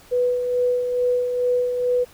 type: tone with tremolo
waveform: sine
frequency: 493.9 Hz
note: B4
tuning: in tune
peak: -16 dBFS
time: 0.11-2.05 s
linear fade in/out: 20 ms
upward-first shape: sine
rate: 2.3 Hz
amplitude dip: 45%
effects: pink hiss -49 dBFS RMS until 2.13 s